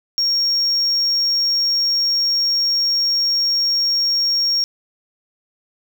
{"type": "tone", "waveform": "sine", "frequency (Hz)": 5560, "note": "F8", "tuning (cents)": -9, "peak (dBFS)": -13, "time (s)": [0.18, 4.64], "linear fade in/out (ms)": 0, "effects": ["tanh soft clip ceiling -13 dBFS", "7-bit"]}